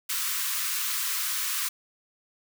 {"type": "high-pass noise", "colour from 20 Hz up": "white", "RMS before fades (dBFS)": -29, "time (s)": [0.09, 1.69], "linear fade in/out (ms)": 10, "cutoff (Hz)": 1000, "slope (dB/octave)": 96, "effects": []}